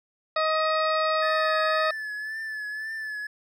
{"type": "harmonic tone", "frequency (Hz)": 629, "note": "D#5", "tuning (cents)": 19, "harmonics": [1, 2, 3, 4, 6, 7, 8], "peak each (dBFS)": [-25, -25, -32, -37, -35, -38, -41], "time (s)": [0.36, 1.91], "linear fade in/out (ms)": 5}
{"type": "tone with vibrato", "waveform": "triangle", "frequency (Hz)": 1737, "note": "A6", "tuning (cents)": -23, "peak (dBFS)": -29, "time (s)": [1.22, 3.27], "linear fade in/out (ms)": 5, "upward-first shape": "triangle", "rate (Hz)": 1.9, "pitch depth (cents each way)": 53}
{"effects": []}